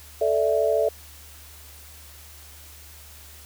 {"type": "chord", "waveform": "sine", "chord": "A suspended fourth", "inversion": "none", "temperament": "just", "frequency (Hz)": [440, 586.7, 660], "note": ["A4", "D5", "E5"], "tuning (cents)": [0, -2, 2], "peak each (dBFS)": -23, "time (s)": [0.21, 0.89], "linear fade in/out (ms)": 5, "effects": ["added 74 Hz sine -47 dBFS peak until 3.45 s", "white hiss -47 dBFS RMS until 3.45 s"]}